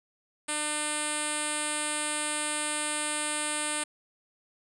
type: tone with low-pass filter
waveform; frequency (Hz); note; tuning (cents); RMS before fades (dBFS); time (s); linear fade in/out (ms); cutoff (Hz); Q
5% pulse; 300; D4; +37; -31; 0.48-3.84; 10; 8900; 6
effects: none